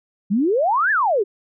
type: exponential two-way sweep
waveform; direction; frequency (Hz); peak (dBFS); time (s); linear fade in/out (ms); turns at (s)
sine; up then down; 184.5 to 1795 to 368.1; -15; 0.3-1.24; 20; 0.91
effects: none